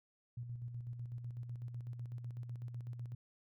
sine tone with tremolo, 120.1 Hz, B2, 48 cents flat, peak -40 dBFS, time 0.37-3.15 s, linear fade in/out 5 ms, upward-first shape square, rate 8 Hz, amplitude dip 45%, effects none

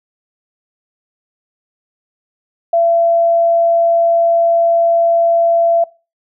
sine tone, 675 Hz, E5, 41 cents sharp, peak -9 dBFS, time 2.73-5.84 s, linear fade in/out 5 ms, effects noise-tail reverb RT60 0.3 s tail -21 dB re dry

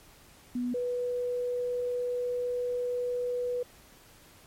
sine tone pair in turn, 245.6 / 491.2 Hz, B3 / B4, -9 / -9 cents, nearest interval octave, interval 1200 cents, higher second, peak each -28 dBFS, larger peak neither, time 0.55-0.74 / 0.74-3.63 s, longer second, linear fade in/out 5 ms, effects pink hiss -56 dBFS RMS until 4.46 s + MP3 64 kbps

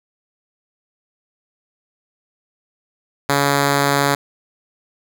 5% pulse tone, 141.2 Hz, C#3, 32 cents sharp, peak -3 dBFS, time 3.29-4.15 s, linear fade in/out 5 ms, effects none

